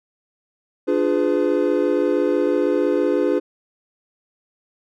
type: chord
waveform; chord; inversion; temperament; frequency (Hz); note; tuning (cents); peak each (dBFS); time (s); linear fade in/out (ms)
triangle; D diminished seventh; none; equal with one note detuned; 293.7 / 349.2 / 415.3 / 505.4; D4 / F4 / Ab4 / Cb5; 0 / 0 / 0 / +40; -20; 0.87-3.4; 20
effects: none